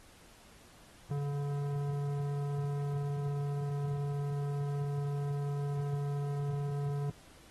sine tone with tanh clipping, 142.8 Hz, D3, 48 cents flat, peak -34 dBFS, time 1.11-7.1 s, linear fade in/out 2 ms, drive 14 dB, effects pink hiss -59 dBFS RMS until 7.5 s + AAC 32 kbps

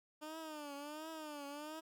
15% pulse tone with vibrato, 301.5 Hz, D4, 46 cents sharp, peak -39 dBFS, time 0.21-1.81 s, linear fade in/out 20 ms, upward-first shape triangle, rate 1.4 Hz, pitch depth 130 cents each way, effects none

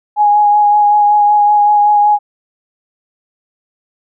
sine tone with vibrato, 830.6 Hz, G#5, in tune, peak -6 dBFS, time 0.16-2.19 s, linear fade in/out 50 ms, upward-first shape sine, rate 5.3 Hz, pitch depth 16 cents each way, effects none

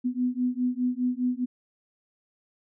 sine beating tone pair, 246.9 / 251.8 Hz, B3 / B3, 0 / +34 cents, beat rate 4.9 Hz, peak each -27 dBFS, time 0.04-1.46 s, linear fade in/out 20 ms, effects none

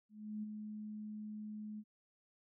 sine tone with ADSR envelope, 212.6 Hz, G#3, 41 cents sharp, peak -38 dBFS, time 0.09-1.84 s, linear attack 340 ms, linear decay 19 ms, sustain -5 dB, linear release 52 ms, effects none

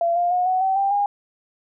sine tone with pitch steps, 681 / 701.4 / 722.3 / 743.9 / 766.2 / 789.1 / 812.7 Hz, F5 / F5 / F#5 / F#5 / G5 / G5 / G#5, -44 / +7 / -42 / +9 / -40 / +11 / -38 cents, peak -17 dBFS, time 0.01-1.06 s, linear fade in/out 2 ms, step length 150 ms, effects none

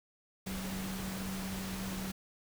sine tone in noise, 190.3 Hz, F#3, 49 cents sharp, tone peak -38 dBFS, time 0.46-2.12 s, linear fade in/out 10 ms, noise pink, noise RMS -42 dBFS, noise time 0.46-2.12 s, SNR +1 dB, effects none

